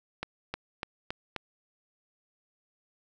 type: accelerating click train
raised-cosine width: 0.3 ms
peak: -17 dBFS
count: 5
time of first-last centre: 0.23-1.363 s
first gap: 310 ms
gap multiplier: 0.94
effects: none